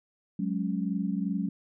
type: chord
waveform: sine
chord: F# suspended second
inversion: none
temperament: equal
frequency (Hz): 185 / 207.7 / 277.2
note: F#3 / G#3 / C#4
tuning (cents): 0 / 0 / 0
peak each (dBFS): -30 / -31 / -34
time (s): 0.39-1.49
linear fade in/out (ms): 5
effects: none